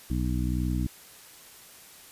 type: harmonic tone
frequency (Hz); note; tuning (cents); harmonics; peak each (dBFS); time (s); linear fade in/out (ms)
61.74; B1; 0; 1 / 2 / 3 / 4 / 5; -28 / -31 / -33 / -34 / -35; 0.1-0.87; 5
effects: white hiss -50 dBFS RMS until 2.11 s + resampled to 32000 Hz